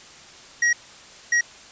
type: tone bursts at uneven times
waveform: square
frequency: 1900 Hz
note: A#6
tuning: 33 cents sharp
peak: -17 dBFS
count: 2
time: 0.62-0.73 / 1.32-1.41 s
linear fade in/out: 5 ms
effects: white hiss -45 dBFS RMS until 1.71 s + resampled to 16000 Hz